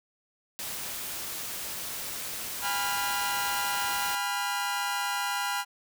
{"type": "noise", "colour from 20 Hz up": "white", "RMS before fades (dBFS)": -36, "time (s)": [0.59, 4.15], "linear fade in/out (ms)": 0}
{"type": "chord", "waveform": "sawtooth", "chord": "F diminished", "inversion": "first", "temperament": "equal with one note detuned", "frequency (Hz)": [813, 987.8, 1396.9], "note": ["Ab5", "Cb6", "F6"], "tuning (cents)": [-37, 0, 0], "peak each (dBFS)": -29, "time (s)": [2.61, 5.65], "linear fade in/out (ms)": 50}
{"effects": []}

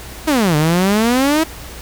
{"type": "exponential two-way sweep", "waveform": "sawtooth", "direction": "down then up", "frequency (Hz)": [327.7, 146.83, 327.7], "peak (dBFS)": -8, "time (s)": [0.27, 1.44], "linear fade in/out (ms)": 10, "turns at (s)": 0.56, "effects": ["added 60 Hz sine -35 dBFS peak until 1.81 s", "pink hiss -34 dBFS RMS until 1.81 s"]}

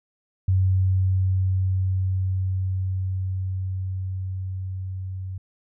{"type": "tone with level ramp", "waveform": "sine", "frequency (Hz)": 94, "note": "F#2", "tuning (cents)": 28, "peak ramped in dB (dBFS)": [-16, -29], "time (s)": [0.48, 5.38], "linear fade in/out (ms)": 5, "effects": []}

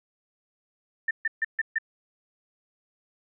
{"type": "tone bursts", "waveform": "sine", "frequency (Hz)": 1793, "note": "A6", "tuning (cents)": 32, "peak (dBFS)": -22, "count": 5, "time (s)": [1.08, 1.785], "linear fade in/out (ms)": 5, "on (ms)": 29, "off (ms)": 140, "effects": []}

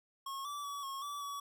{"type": "tone with pitch steps", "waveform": "square", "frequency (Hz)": [1089, 1158, 1138, 1089, 1153, 1135], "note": ["C#6", "D6", "C#6", "C#6", "D6", "C#6"], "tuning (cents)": [-31, -25, 45, -31, -32, 41], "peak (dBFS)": -40, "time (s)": [0.26, 1.4], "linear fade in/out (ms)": 5, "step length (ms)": 190, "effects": []}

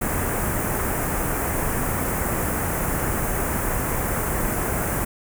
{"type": "band-stop noise", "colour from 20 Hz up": "pink", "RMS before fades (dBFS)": -24, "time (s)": [0.01, 5.05], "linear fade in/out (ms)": 10, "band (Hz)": [2000, 8000], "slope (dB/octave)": 24, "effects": []}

